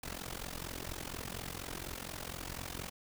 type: noise with amplitude modulation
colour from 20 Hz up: pink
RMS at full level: -39 dBFS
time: 0.03-2.9 s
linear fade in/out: 5 ms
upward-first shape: sine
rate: 44.2 Hz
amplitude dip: 90%
effects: none